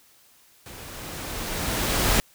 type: noise with level ramp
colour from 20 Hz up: pink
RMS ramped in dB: -42 to -20 dBFS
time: 0.66-2.2 s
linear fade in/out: 0 ms
effects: white hiss -57 dBFS RMS until 2.34 s